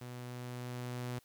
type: tone with level ramp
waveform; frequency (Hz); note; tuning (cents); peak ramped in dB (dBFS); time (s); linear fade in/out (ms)
sawtooth; 123.47; B2; 0; -40 to -33; 0.01-1.19; 5
effects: white hiss -68 dBFS RMS until 1.24 s